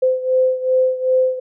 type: beating tone pair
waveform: sine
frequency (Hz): 514 / 516.6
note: C5 / C5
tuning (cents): -31 / -22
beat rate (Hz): 2.6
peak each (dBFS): -15 / -19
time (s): 0.02-1.4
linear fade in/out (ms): 10
effects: none